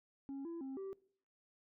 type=tone with pitch steps; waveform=sine; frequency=274.4 / 335.9 / 267.3 / 387.7 Hz; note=C#4 / E4 / C4 / G4; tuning=-17 / +33 / +37 / -19 cents; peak=-39 dBFS; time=0.29-0.93 s; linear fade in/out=0 ms; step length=160 ms; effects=noise-tail reverb RT60 0.6 s tail -23 dB re dry + tanh soft clip ceiling -41 dBFS